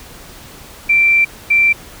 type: tone bursts at uneven times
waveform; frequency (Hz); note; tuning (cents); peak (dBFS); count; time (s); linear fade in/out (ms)
sine; 2349; D7; 0; -8; 2; 0.89-1.25 / 1.5-1.73; 10
effects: pink hiss -37 dBFS RMS until 2 s